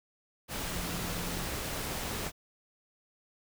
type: tone in noise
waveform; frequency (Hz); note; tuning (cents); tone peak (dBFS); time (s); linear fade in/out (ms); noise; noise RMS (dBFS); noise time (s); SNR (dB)
sine; 174.61; F3; 0; -41; 0.66-1.45; 50; pink; -36; 0.48-2.32; -8
effects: none